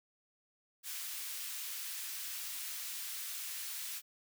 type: high-pass noise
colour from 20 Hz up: white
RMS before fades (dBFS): -42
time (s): 0.83-4.02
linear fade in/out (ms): 50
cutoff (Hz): 1700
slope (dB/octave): 12
effects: none